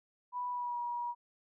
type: tone with pitch glide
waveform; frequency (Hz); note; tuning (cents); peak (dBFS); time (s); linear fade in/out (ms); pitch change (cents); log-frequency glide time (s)
sine; 985 to 959.7; B5 to B5; -5 to -50; -34; 0.32-1.15; 50; -45; 0.5-0.78
effects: none